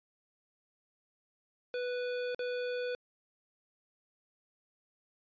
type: tone with dropouts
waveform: square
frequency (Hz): 493.9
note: B4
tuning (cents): 0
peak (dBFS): -34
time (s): 1.74-2.95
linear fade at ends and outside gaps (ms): 1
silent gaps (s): 2.347-2.392
effects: resampled to 11025 Hz